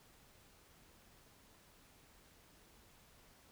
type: silence
effects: pink hiss -65 dBFS RMS until 3.51 s